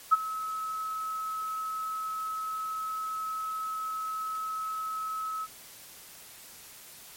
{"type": "tone with ADSR envelope", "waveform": "sine", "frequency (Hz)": 1290, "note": "E6", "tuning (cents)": -38, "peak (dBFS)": -14, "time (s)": [0.11, 5.47], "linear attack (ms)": 22, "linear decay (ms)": 24, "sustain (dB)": -17, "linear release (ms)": 34, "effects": ["white hiss -49 dBFS RMS until 7.16 s", "MP3 64 kbps"]}